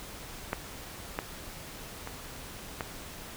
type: clicks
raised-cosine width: 0.5 ms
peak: -14 / -15 / -23 / -17 dBFS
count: 4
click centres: 0.531 / 1.189 / 2.074 / 2.808 s
effects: pink hiss -44 dBFS RMS until 3.36 s